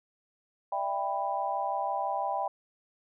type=chord; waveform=sine; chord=E minor seventh; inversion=third; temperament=just; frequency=593.3 / 659.3 / 791.1 / 988.9 Hz; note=D5 / E5 / G5 / B5; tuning=+18 / 0 / +16 / +2 cents; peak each=-37 / -36 / -31 / -34 dBFS; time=0.72-2.48 s; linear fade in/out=5 ms; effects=none

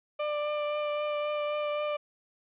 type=tone with vibrato; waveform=35% pulse; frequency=594 Hz; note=D5; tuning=20 cents sharp; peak=-27 dBFS; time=0.19-1.97 s; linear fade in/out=10 ms; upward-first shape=triangle; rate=3.8 Hz; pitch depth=14 cents each way; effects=resampled to 8000 Hz + 11-bit

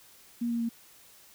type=tone with pitch steps; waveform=sine; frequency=236.6 / 234 / 231.5 Hz; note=A#3 / A#3 / A#3; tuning=+26 / +7 / -12 cents; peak=-27 dBFS; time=0.41-0.692 s; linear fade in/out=10 ms; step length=94 ms; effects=white hiss -56 dBFS RMS until 1.34 s

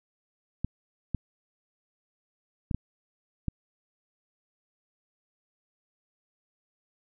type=clicks; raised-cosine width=5 ms; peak=-16 dBFS; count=5; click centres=0.646 / 1.147 / 2.712 / 2.746 / 3.483 s; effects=none

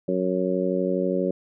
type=harmonic tone; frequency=92.3 Hz; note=F#2; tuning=4 cents flat; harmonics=2 / 3 / 4 / 5 / 6; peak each=-27 / -29 / -27 / -29 / -27 dBFS; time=0.08-1.31 s; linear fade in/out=5 ms; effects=none

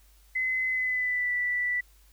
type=tone with pitch glide; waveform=sine; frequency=2037 to 1968.7 Hz; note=C7 to B6; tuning=-47 to -6 cents; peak=-25 dBFS; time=0.35-1.81 s; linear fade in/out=10 ms; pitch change=-59 cents; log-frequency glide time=0.69-1.32 s; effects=added 50 Hz sine -56 dBFS peak until 2.12 s + white hiss -63 dBFS RMS until 2.12 s

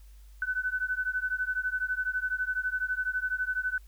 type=beating tone pair; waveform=sine; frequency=1500 / 1512 Hz; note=F#6 / F#6; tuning=+23 / +37 cents; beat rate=12 Hz; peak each=-31 dBFS; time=0.42-3.78 s; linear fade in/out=2 ms; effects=added 50 Hz sine -48 dBFS peak until 3.87 s + white hiss -65 dBFS RMS until 3.87 s

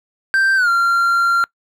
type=tone with pitch glide; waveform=triangle; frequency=1568 to 1380.9 Hz; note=G6 to F6; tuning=0 to -20 cents; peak=-10 dBFS; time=0.34-1.44 s; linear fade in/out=0 ms; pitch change=-220 cents; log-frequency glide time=0.56-0.69 s; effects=noise-tail reverb RT60 0.1 s tail -24 dB re dry

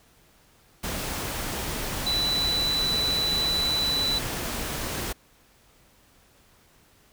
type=tone in noise; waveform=sine; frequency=3973 Hz; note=B7; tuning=10 cents sharp; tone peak=-23 dBFS; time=2.06-4.19 s; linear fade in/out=10 ms; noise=pink; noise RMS=-31 dBFS; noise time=0.83-5.13 s; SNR=+5 dB; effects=pink hiss -59 dBFS RMS until 7.12 s

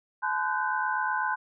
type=tone cluster; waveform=sine; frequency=857 / 1022 / 1484 / 1552 Hz; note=A5 / C6 / F#6 / G6; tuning=-46 / -41 / +5 / -18 cents; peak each=-31 / -30 / -31 / -33 dBFS; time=0.22-1.36 s; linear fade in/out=20 ms; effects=none

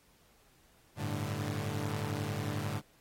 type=chord; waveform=sawtooth; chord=G suspended second; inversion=none; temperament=equal with one note detuned; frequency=98.85 / 110 / 146.83 Hz; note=G2 / A2 / D3; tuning=+15 / 0 / 0 cents; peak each=-34 dBFS; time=0.96-2.82 s; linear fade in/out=50 ms; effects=pink hiss -66 dBFS RMS until 3 s + AAC 48 kbps

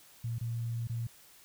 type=tone with dropouts; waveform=sine; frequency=116.54 Hz; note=A#2; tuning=in tune; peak=-32 dBFS; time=0.24-1.07 s; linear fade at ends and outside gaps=5 ms; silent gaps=0.385-0.41 / 0.873-0.896 s; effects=white hiss -58 dBFS RMS until 1.44 s

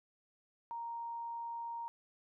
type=tone; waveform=sine; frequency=932.3 Hz; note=A#5; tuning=in tune; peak=-39 dBFS; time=0.71-1.88 s; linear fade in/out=0 ms; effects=none

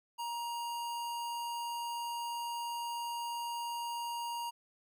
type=tone; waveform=square; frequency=943 Hz; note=A#5; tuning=20 cents sharp; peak=-37 dBFS; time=0.18-4.51 s; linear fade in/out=20 ms; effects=none

